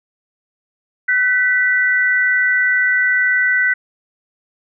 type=tone pair together; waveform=sine; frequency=1508 / 1967.1 Hz; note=F#6 / B6; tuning=+32 / -7 cents; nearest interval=perfect fourth; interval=461 cents; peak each=-15 dBFS; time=1.08-3.74 s; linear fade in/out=10 ms; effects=none